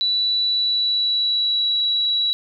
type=tone with pitch glide; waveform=sine; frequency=3951 to 3908 Hz; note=B7 to B7; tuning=0 to -19 cents; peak=-17 dBFS; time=0.01-2.33 s; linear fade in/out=0 ms; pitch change=-19 cents; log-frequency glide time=0.43-1.72 s; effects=none